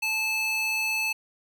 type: tone with high-pass filter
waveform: square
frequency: 871 Hz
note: A5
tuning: 18 cents flat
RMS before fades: -27 dBFS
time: 0.02-1.13 s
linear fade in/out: 10 ms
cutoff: 2100 Hz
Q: 7.7
effects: none